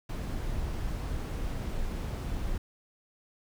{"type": "noise", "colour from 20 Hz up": "brown", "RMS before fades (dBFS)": -33, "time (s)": [0.09, 2.58], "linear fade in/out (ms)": 5, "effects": []}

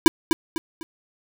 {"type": "tone with echo", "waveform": "square", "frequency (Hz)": 327.6, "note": "E4", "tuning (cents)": -11, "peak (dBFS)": -6, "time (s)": [0.06, 0.08], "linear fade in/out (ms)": 0, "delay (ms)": 250, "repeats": 3, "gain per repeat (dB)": -9, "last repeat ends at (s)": 0.83, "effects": []}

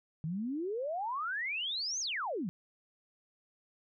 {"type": "exponential two-way sweep", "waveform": "sine", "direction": "up then down", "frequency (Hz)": [150.3, 6645, 161.4], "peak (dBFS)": -33, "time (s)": [0.24, 2.49], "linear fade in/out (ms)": 0, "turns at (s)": 2, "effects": []}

